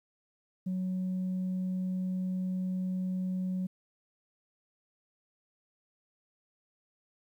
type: tone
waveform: sine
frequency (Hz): 185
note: F#3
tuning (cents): 0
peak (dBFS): -28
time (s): 0.66-3.67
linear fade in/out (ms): 10
effects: tanh soft clip ceiling -28 dBFS + 11-bit